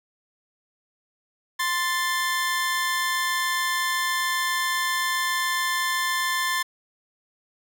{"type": "tone pair together", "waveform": "sawtooth", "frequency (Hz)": [1046.5, 1760], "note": ["C6", "A6"], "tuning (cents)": [0, 0], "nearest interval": "major sixth", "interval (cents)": 900, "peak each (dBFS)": -22, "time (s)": [1.59, 6.63], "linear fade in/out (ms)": 10, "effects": []}